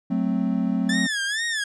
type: chord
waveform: triangle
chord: F# diminished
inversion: none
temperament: equal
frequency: 185 / 220 / 261.6 Hz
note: F#3 / A3 / C4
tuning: 0 / 0 / 0 cents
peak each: -23 dBFS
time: 0.1-1.07 s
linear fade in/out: 10 ms
type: tone with vibrato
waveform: sawtooth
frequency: 1726 Hz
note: A6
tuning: 34 cents flat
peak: -20 dBFS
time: 0.89-1.64 s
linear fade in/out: 5 ms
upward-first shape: sine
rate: 2.2 Hz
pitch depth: 140 cents each way
effects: resampled to 22050 Hz